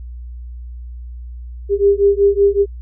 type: beating tone pair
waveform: sine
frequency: 398.4 / 403.7 Hz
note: G4 / G#4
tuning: +28 / -49 cents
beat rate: 5.3 Hz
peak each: -13 dBFS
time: 1.69-2.66 s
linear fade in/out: 50 ms
effects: added 60 Hz sine -28 dBFS peak until 2.81 s